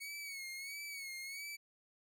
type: tone with vibrato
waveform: sawtooth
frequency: 2217 Hz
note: C#7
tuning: in tune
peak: -40 dBFS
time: 0-1.57 s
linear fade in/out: 20 ms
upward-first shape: sine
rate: 1.5 Hz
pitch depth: 73 cents each way
effects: none